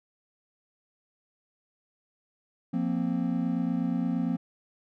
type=chord; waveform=triangle; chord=F suspended fourth; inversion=none; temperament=equal; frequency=174.61 / 233.1 / 261.6 Hz; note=F3 / Bb3 / C4; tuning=0 / 0 / 0 cents; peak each=-28 dBFS; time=2.73-4.37 s; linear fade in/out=10 ms; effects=none